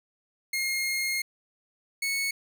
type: tone pair in turn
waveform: sawtooth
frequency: 2141 / 2206 Hz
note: C7 / C#7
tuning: +39 / -9 cents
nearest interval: minor second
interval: 52 cents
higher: second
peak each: -23 dBFS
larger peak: neither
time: 0.53-1.22 / 2.02-2.31 s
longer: first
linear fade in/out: 5 ms
effects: none